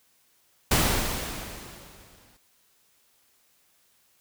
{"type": "noise with exponential decay", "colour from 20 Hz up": "pink", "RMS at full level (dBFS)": -20, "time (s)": [0.71, 2.37], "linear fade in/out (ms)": 5, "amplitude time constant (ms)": 360, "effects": ["white hiss -65 dBFS RMS until 4.2 s"]}